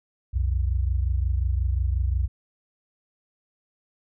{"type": "tone pair together", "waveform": "sine", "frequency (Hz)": [62.49, 88.1], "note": ["B1", "F2"], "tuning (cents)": [21, 16], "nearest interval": "tritone", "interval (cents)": 595, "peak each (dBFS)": [-22, -26], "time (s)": [0.33, 2.28], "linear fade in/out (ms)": 20, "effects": []}